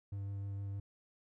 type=tone with vibrato; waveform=triangle; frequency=99.4 Hz; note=G2; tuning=25 cents sharp; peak=-36 dBFS; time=0.12-0.8 s; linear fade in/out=5 ms; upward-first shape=square; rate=6.5 Hz; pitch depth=8 cents each way; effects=none